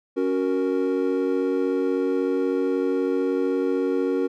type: chord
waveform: triangle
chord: F# major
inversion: second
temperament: equal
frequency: 277.2 / 370 / 466.2 Hz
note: C#4 / F#4 / A#4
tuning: 0 / 0 / 0 cents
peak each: -23 dBFS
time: 0.16-4.28 s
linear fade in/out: 20 ms
effects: none